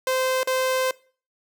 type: tone with dropouts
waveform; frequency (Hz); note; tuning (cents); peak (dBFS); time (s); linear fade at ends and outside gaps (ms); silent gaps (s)
sawtooth; 518; C5; -17; -17; 0.07-0.91; 2; 0.432-0.473
effects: noise-tail reverb RT60 0.4 s tail -21 dB re dry